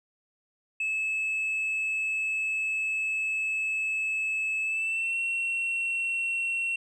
sine tone with pitch glide, 2600 to 2721 Hz, E7 to F7, -24 to -46 cents, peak -24 dBFS, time 0.8-6.76 s, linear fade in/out 5 ms, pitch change +78 cents, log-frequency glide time 4.61-5.18 s, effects tanh soft clip ceiling -25 dBFS

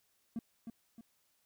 triangle tone with echo, 229 Hz, A#3, 31 cents flat, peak -32 dBFS, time 0.36-0.39 s, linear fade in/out 2 ms, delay 310 ms, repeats 2, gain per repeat -7 dB, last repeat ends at 1.01 s, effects tanh soft clip ceiling -30 dBFS + white hiss -75 dBFS RMS until 1.45 s

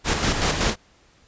pink noise with tremolo, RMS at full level -20 dBFS, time 0.04-0.76 s, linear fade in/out 50 ms, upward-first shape square, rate 5.3 Hz, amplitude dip 45%, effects pink hiss -57 dBFS RMS until 1.27 s + resampled to 16000 Hz

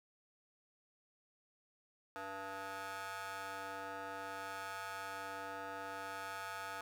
20% pulse ring-modulated tone, 194.6 Hz, G3, 12 cents flat, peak -35 dBFS, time 2.16-6.81 s, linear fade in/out 0 ms, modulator 1070 Hz, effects none

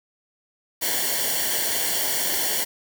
white noise with comb filter, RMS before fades -24 dBFS, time 0.81-2.65 s, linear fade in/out 20 ms, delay 0.79 ms, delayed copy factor -0.8, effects none

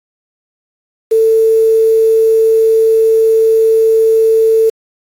sine tone with quantisation, 445.8 Hz, A4, 23 cents sharp, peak -6 dBFS, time 1.11-4.7 s, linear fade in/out 10 ms, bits 5, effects AAC 64 kbps

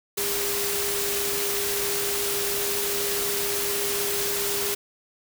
sine tone in noise, 404.5 Hz, G#4, 46 cents flat, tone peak -30 dBFS, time 0.17-4.75 s, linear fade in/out 10 ms, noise white, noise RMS -27 dBFS, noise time 0.17-4.75 s, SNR -6 dB, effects none

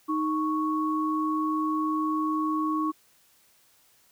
sine tone pair together, 311.1 / 1108.7 Hz, D#4 / C#6, 0 / 0 cents, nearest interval octave + minor seventh, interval 2200 cents, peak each -26 / -28 dBFS, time 0.08-2.92 s, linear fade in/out 20 ms, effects white hiss -62 dBFS RMS until 4.11 s

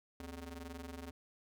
sawtooth ring-modulated tone, 167.9 Hz, E3, 32 cents sharp, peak -38 dBFS, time 0.2-1.11 s, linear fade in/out 2 ms, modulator 94.7 Hz, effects none

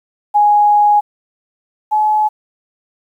sine tone pair in turn, 830.6 / 853 Hz, G#5 / G#5, 0 / +46 cents, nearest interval unison, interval 46 cents, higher second, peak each -7 / -10 dBFS, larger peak first, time 0.34-1.01 / 1.91-2.29 s, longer first, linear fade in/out 20 ms, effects 8-bit

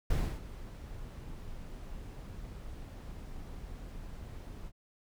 brown noise with ADSR envelope, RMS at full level -28 dBFS, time 0.1-4.72 s, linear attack 6 ms, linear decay 290 ms, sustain -16 dB, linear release 50 ms, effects none

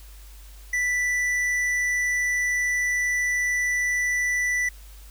sine tone with tanh clipping, 1975.5 Hz, B6, in tune, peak -23 dBFS, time 0.73-4.69 s, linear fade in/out 5 ms, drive 10 dB, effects added 50 Hz sine -42 dBFS peak until 5.1 s + white hiss -52 dBFS RMS until 5.1 s

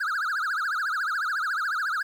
triangle tone with vibrato, 1437 Hz, F6, 49 cents sharp, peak -23 dBFS, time 0-2.03 s, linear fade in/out 10 ms, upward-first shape triangle, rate 14 Hz, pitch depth 290 cents each way, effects 9-bit

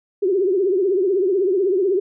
sine tone with vibrato, 380 Hz, F#4, 46 cents sharp, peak -15 dBFS, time 0.22-2 s, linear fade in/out 10 ms, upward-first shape triangle, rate 16 Hz, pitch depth 160 cents each way, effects none

